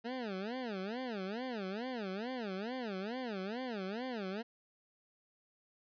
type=tone with vibrato; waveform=20% pulse; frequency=220.5 Hz; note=A3; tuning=4 cents sharp; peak=-33 dBFS; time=0.04-4.43 s; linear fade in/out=20 ms; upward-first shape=sine; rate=2.3 Hz; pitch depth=290 cents each way; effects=resampled to 11025 Hz